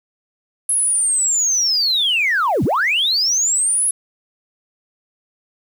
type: linear two-way sweep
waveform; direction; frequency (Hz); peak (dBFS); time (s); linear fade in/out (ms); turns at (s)
sine; down then up; 10810 to 87.31 to 10810; -13; 0.69-3.91; 5; 2.64
effects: tanh soft clip ceiling -11 dBFS + 7-bit